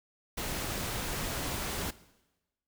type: noise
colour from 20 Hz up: pink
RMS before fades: -35 dBFS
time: 0.37-1.91 s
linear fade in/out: 10 ms
effects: noise-tail reverb RT60 1.0 s tail -18 dB re dry